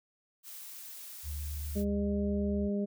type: noise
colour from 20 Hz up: blue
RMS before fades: -46 dBFS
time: 0.43-1.85 s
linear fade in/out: 50 ms
type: tone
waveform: sine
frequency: 73.8 Hz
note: D2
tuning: 9 cents sharp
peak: -35 dBFS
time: 1.23-2.7 s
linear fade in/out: 50 ms
type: harmonic tone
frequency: 202.6 Hz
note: G#3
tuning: 43 cents flat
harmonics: 1 / 2 / 3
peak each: -30 / -36 / -40 dBFS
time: 1.75-2.86 s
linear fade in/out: 20 ms
effects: none

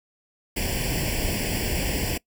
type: noise with comb filter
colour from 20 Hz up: pink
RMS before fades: -26 dBFS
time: 0.56-2.18 s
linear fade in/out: 10 ms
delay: 0.39 ms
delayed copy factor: +0.95
effects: noise-tail reverb RT60 0.1 s tail -22 dB re dry

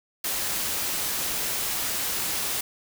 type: noise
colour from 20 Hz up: white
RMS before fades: -28 dBFS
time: 0.24-2.61 s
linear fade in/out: 5 ms
effects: none

